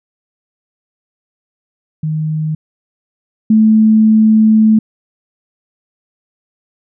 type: tone pair in turn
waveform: sine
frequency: 155.56 / 218.1 Hz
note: D#3 / A3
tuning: 0 / -15 cents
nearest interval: tritone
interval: 585 cents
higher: second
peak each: -14 / -5 dBFS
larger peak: second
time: 2.03-2.55 / 3.5-4.79 s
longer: second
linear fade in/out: 5 ms
effects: none